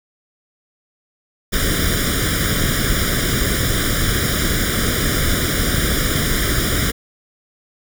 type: noise with comb filter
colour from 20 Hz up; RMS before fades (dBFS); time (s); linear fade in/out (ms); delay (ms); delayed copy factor
pink; -18; 1.52-6.92; 20; 0.57; +1
effects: none